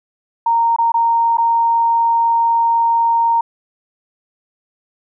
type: tone with dropouts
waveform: sine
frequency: 926 Hz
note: A#5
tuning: 12 cents flat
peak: -11 dBFS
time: 0.46-3.41 s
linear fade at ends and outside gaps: 5 ms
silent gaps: 0.763-0.785 / 0.92-0.941 / 1.372-1.382 s
effects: none